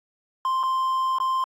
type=tone with dropouts; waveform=triangle; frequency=1046.5 Hz; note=C6; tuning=in tune; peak=-19 dBFS; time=0.45-1.44 s; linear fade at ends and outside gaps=1 ms; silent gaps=0.631-0.635 / 1.185-1.201 s; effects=AAC 64 kbps